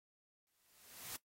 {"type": "noise with exponential growth", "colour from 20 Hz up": "white", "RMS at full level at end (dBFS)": -44, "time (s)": [0.47, 1.16], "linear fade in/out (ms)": 0, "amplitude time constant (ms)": 150, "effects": ["noise-tail reverb RT60 0.1 s tail -17 dB re dry", "AAC 48 kbps"]}